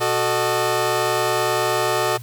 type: chord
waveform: 20% pulse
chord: D# diminished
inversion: first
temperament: equal with one note detuned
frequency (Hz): 370 / 440 / 610.9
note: F#4 / A4 / D#5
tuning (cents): 0 / 0 / -32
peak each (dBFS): -18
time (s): 0-2.18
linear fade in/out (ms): 20
effects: added 120 Hz sine -33 dBFS peak until 2.22 s + white hiss -47 dBFS RMS until 2.22 s